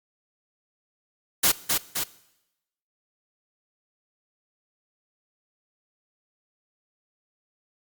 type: noise with echo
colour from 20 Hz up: white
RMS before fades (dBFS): -19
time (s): 1.43-1.52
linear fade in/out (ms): 10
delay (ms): 260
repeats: 2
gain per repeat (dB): -4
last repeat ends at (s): 2.04
effects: noise-tail reverb RT60 0.9 s tail -19 dB re dry + Opus 48 kbps